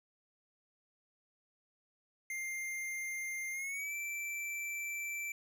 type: tone with pitch glide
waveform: square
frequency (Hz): 2105 to 2336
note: C7 to D7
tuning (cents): +10 to -10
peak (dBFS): -38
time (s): 2.3-5.32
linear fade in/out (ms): 2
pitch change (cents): +180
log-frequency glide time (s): 3.52-3.94
effects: none